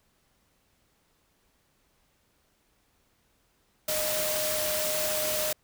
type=tone in noise; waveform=sine; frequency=615 Hz; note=D#5; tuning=20 cents flat; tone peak=-31 dBFS; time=3.88-5.53 s; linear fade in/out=5 ms; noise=white; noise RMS=-30 dBFS; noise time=3.88-5.53 s; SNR=-4 dB; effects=pink hiss -69 dBFS RMS until 5.63 s